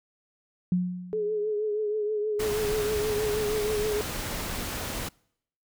sine tone with exponential decay, 180 Hz, F#3, 47 cents flat, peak -19 dBFS, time 0.72-1.51 s, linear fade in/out 2 ms, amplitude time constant 170 ms
sine tone with vibrato, 423.6 Hz, G#4, 34 cents sharp, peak -25 dBFS, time 1.13-4.01 s, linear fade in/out 0 ms, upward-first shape triangle, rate 6.3 Hz, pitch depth 49 cents each way
pink noise, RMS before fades -33 dBFS, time 2.39-5.09 s, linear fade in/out 10 ms
effects noise-tail reverb RT60 0.7 s tail -26 dB re dry

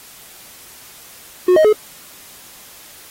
triangle tone with pitch steps, 363.3 / 625 / 425.9 Hz, F#4 / D#5 / G#4, -32 / +8 / +44 cents, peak -6 dBFS, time 1.48-1.729 s, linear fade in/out 5 ms, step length 83 ms, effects white hiss -41 dBFS RMS until 3.1 s + AAC 48 kbps

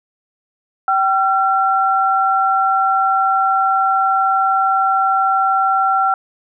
sine tone pair together, 773 / 1359.9 Hz, G5 / F6, -24 / -46 cents, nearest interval minor seventh, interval 978 cents, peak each -15 / -15 dBFS, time 0.88-6.14 s, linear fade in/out 2 ms, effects none

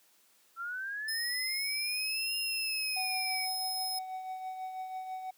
sine linear two-way sweep, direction up then down, 1339 to 2794 to 2226 Hz, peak -35 dBFS, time 0.56-3.49 s, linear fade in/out 50 ms, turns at 2.36 s
sawtooth tone, 5140 Hz, E8, 45 cents flat, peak -31 dBFS, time 1.08-3.99 s, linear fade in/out 5 ms
triangle tone with tremolo, 750 Hz, F#5, 23 cents sharp, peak -33 dBFS, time 2.96-5.31 s, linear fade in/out 10 ms, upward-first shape triangle, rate 6.1 Hz, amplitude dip 50%
effects white hiss -66 dBFS RMS until 5.37 s + high-pass 200 Hz 12 dB/octave

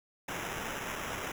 blue noise with sample-and-hold, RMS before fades -38 dBFS, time 0.28-1.32 s, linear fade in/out 5 ms, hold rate 4410 Hz, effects none

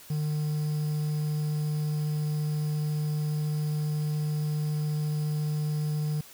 triangle tone with quantisation, 151.2 Hz, D#3, 49 cents flat, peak -24 dBFS, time 0.1-6.21 s, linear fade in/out 5 ms, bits 8, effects white hiss -50 dBFS RMS until 6.33 s

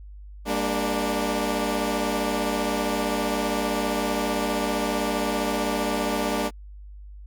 15% pulse chord, G minor, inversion none, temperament equal with one note detuned, 200.9 / 233.1 / 293.7 Hz, G3 / Bb3 / D4, +43 / 0 / 0 cents, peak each -22 / -22 / -21 dBFS, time 0.45-6.51 s, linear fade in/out 50 ms, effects added 50 Hz sine -39 dBFS peak until 7.26 s

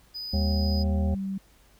triangle tone, 4978 Hz, D#8, in tune, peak -32 dBFS, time 0.14-0.84 s, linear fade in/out 20 ms
harmonic tone, 78 Hz, D#2, 5 cents sharp, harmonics 1 / 3 / 5 / 7 / 9 / 10, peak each -23 / -38 / -42 / -37 / -45 / -44 dBFS, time 0.33-1.15 s, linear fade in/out 10 ms
sine tone with pitch glide, 200.8 to 193.62 Hz, G3 to G3, +42 to -21 cents, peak -28 dBFS, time 0.33-1.38 s, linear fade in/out 5 ms, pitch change -63 cents, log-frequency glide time 0.73-1.22 s
effects added 50 Hz sine -60 dBFS peak until 1.79 s + pink hiss -60 dBFS RMS until 1.79 s

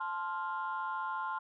sine chord, F major, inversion first, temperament just, 873.1 / 1047.7 / 1396.9 Hz, A5 / C6 / F6, -14 / +2 / 0 cents, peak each -38 / -36 / -39 dBFS, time 0-1.39 s, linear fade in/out 10 ms, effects tanh soft clip ceiling -27 dBFS

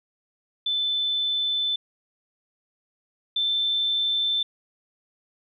sine tone pair in turn, 3520 / 3544 Hz, A7 / A7, 0 / +12 cents, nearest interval unison, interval 12 cents, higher second, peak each -22 / -21 dBFS, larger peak second, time 0.66-1.76 / 3.36-4.43 s, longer first, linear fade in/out 5 ms, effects none

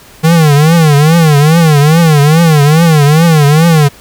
square tone with vibrato, 155.56 Hz, D#3, in tune, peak -4 dBFS, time 0.23-3.89 s, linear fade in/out 20 ms, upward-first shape triangle, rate 2.4 Hz, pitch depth 180 cents each way, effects pink hiss -37 dBFS RMS until 4 s

